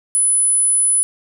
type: tone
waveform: sine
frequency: 10000 Hz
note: D#9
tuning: 8 cents sharp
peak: -12 dBFS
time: 0.15-1.03 s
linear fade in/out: 0 ms
effects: none

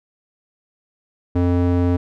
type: tone with band-pass filter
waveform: square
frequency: 88.2 Hz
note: F2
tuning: 18 cents sharp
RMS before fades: -17 dBFS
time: 1.35-1.97 s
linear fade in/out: 10 ms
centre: 270 Hz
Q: 0.88
effects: none

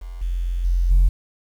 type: tone with level steps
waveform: sine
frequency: 43.78 Hz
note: F1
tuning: 5 cents sharp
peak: -30 / -20 / -15 / -9 dBFS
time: 0.01-1.09 s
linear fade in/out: 10 ms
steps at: 0.21 / 0.64 / 0.9 s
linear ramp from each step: 10 ms
effects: tanh soft clip ceiling -9 dBFS + 8-bit

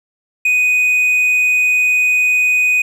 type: tone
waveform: triangle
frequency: 2491 Hz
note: D#7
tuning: 1 cent sharp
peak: -9 dBFS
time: 0.45-2.82 s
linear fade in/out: 5 ms
effects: none

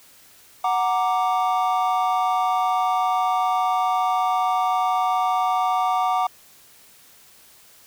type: chord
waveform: triangle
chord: Gb augmented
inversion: none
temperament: equal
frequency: 740 / 932.3 / 1174.7 Hz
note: Gb5 / Bb5 / D6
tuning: 0 / 0 / 0 cents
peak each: -19 / -24 / -22 dBFS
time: 0.64-6.27 s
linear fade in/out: 5 ms
effects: white hiss -51 dBFS RMS until 7.86 s

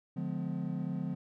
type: chord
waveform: triangle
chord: D diminished seventh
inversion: none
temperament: just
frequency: 146.83 / 176.2 / 211.4 / 253.7 Hz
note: D3 / F3 / Ab3 / Cb4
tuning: 0 / +16 / +31 / +47 cents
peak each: -37 / -34 / -39 / -38 dBFS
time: 0.16-1.15 s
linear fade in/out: 10 ms
effects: none

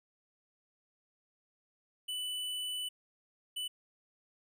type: tone bursts at uneven times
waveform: square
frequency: 2984 Hz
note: F#7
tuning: 14 cents sharp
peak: -36 dBFS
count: 2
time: 2.08-2.89 / 3.56-3.68 s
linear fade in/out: 10 ms
effects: none

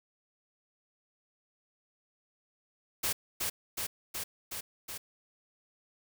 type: noise with echo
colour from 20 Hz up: white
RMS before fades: -31 dBFS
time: 3.03-3.13 s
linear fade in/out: 10 ms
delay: 370 ms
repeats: 5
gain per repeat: -2 dB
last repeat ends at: 4.98 s
effects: none

